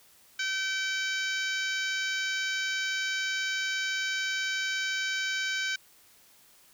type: harmonic tone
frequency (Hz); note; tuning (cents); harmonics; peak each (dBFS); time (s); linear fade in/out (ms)
769; G5; -33; 2 / 3 / 4 / 5 / 6 / 7 / 8 / 9; -31 / -35 / -37 / -39 / -41 / -42 / -43 / -44; 0.39-5.76; 5
effects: white hiss -59 dBFS RMS until 6.73 s